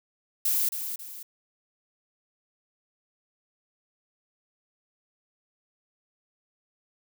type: noise with echo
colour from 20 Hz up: violet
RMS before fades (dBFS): -25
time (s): 0.45-0.69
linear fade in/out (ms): 5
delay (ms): 270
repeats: 2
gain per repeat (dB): -8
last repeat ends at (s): 1.23
effects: none